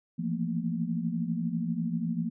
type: tone cluster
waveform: sine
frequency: 163.6 / 171.5 / 223.3 / 235.7 Hz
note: E3 / F3 / A3 / A#3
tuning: -13 / -31 / +26 / +19 cents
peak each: -39 / -31 / -34 / -33 dBFS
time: 0.18-2.3 s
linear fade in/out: 20 ms
effects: none